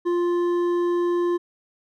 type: tone with hard clipping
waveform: sine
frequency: 349.2 Hz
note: F4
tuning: in tune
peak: -21 dBFS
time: 0.05-1.38 s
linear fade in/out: 20 ms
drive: 7 dB
effects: none